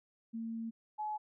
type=tone pair in turn; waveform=sine; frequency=227 / 851.1 Hz; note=A#3 / G#5; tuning=-46 / +42 cents; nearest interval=octave + major seventh; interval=2288 cents; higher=second; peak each=-37 / -35 dBFS; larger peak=second; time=0.33-0.71 / 0.98-1.18 s; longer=first; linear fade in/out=20 ms; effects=none